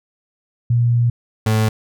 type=tone pair in turn; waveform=sine / 35% pulse; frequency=119.2 / 109.37 Hz; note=A#2 / A2; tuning=+39 / -10 cents; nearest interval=minor second; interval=149 cents; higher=first; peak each=-12 dBFS; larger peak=neither; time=0.7-1.1 / 1.46-1.69 s; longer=first; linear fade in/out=5 ms; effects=none